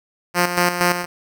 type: tone with tremolo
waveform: 5% pulse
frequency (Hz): 176.5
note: F3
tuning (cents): +19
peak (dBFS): -3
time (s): 0.34-1.06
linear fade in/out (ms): 50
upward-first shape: square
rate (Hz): 4.3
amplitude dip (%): 60
effects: none